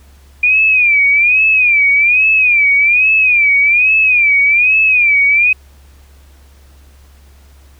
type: tone with vibrato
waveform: sine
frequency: 2417 Hz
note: D7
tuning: 49 cents sharp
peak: -7 dBFS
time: 0.43-5.53 s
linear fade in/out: 5 ms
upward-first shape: sine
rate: 1.2 Hz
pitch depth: 130 cents each way
effects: added 69 Hz sine -40 dBFS peak until 7.79 s + pink hiss -50 dBFS RMS until 7.79 s